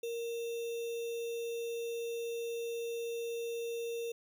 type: tone with sample-and-hold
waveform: sine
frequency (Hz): 466.2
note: A#4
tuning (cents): 0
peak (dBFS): -35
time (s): 0.03-4.12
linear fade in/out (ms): 5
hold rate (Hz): 3150
effects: none